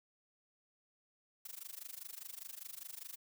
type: noise with amplitude modulation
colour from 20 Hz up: blue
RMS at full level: -45 dBFS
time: 1.45-3.16 s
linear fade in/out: 5 ms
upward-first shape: sine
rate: 25 Hz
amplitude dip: 95%
effects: none